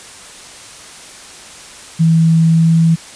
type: tone with pitch glide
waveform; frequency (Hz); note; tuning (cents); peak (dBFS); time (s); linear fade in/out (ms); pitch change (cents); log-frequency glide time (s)
sine; 163.2 to 164.24; E3 to E3; -17 to -6; -7; 1.99-2.96; 20; +11; 2.41-2.77
effects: white hiss -35 dBFS RMS until 3.15 s + resampled to 22050 Hz